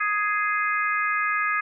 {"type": "harmonic tone", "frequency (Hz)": 416.2, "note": "G#4", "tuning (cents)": 4, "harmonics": [3, 4, 5, 6], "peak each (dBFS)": [-25, -26, -28, -33], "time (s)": [0, 1.61], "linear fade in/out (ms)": 10, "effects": []}